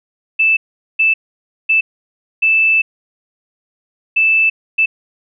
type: tone bursts at uneven times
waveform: sine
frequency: 2637 Hz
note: E7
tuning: in tune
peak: -9 dBFS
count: 6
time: 0.39-0.57 / 0.99-1.14 / 1.69-1.81 / 2.42-2.82 / 4.16-4.5 / 4.78-4.86 s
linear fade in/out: 10 ms
effects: none